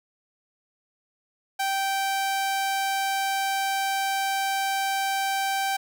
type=tone; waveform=sawtooth; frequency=780 Hz; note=G5; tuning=9 cents flat; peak=-20 dBFS; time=1.59-5.77 s; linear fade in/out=10 ms; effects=none